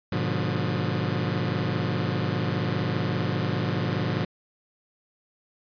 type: chord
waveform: sawtooth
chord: G# diminished seventh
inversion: none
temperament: just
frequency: 103.83 / 124.59 / 149.51 / 179.41 Hz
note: G#2 / B2 / D3 / F3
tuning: 0 / +16 / +31 / +47 cents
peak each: -26 dBFS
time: 0.12-4.25 s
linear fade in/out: 5 ms
effects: resampled to 11025 Hz

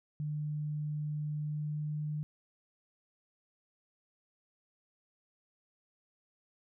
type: tone with pitch glide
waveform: sine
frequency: 150 to 150.87 Hz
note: D3 to D3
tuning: +37 to +47 cents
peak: -33 dBFS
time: 0.2-2.23 s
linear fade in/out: 0 ms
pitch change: +10 cents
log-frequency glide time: 1.4-1.99 s
effects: none

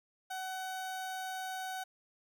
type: tone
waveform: 30% pulse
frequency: 752 Hz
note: F#5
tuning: 28 cents sharp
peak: -35 dBFS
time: 0.3-1.84 s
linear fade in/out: 10 ms
effects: none

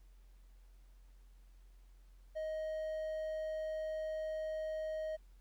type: tone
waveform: triangle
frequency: 627 Hz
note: D#5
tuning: 13 cents sharp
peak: -35 dBFS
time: 2.35-5.17 s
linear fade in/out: 20 ms
effects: added 44 Hz sine -57 dBFS peak until 5.4 s + pink hiss -75 dBFS RMS until 5.4 s

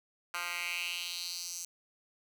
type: tone with high-pass filter sweep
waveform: 10% pulse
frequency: 174.61 Hz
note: F3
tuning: in tune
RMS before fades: -38 dBFS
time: 0.34-1.65 s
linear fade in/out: 2 ms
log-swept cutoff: 1500 to 6500 Hz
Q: 3.2
effects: none

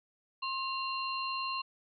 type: tone cluster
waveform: sine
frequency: 1062 / 2770 / 4159 Hz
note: C6 / F7 / C8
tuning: +25 / -15 / -11 cents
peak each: -35 / -38 / -40 dBFS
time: 0.42-1.62 s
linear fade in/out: 10 ms
effects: none

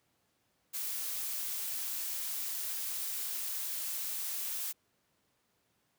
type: noise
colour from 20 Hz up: blue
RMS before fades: -37 dBFS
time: 0.73-4.73 s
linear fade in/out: 20 ms
effects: pink hiss -75 dBFS RMS until 5.98 s + high-pass 100 Hz 12 dB/octave

